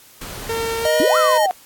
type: noise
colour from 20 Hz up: pink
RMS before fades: -32 dBFS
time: 0.21-0.87 s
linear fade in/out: 5 ms
type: tone with pitch glide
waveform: sawtooth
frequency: 455.5 to 505.4 Hz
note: A#4 to B4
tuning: -40 to +40 cents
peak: -17 dBFS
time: 0.49-1.38 s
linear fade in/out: 5 ms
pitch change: +180 cents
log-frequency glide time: 0.78-1.18 s
type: tone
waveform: square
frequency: 620 Hz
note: D#5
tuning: 6 cents flat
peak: -16 dBFS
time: 0.85-1.46 s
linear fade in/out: 2 ms
type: exponential two-way sweep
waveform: sine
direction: up then down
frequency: 256.5 to 1398 to 715 Hz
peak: -16 dBFS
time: 1-1.51 s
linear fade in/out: 0 ms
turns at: 1.17 s
effects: white hiss -47 dBFS RMS until 1.65 s + AAC 64 kbps